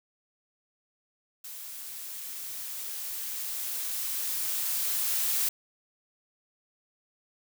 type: noise with level ramp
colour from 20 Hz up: blue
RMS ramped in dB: -42 to -27 dBFS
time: 1.44-5.49 s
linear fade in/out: 5 ms
effects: none